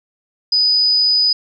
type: tone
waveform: sine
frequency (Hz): 4978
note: D#8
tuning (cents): 0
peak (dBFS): -11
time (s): 0.52-1.33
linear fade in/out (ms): 5
effects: none